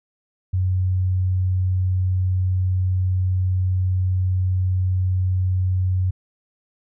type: tone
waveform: sine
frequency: 92.5 Hz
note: F#2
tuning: in tune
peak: -17 dBFS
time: 0.53-6.11 s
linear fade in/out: 10 ms
effects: none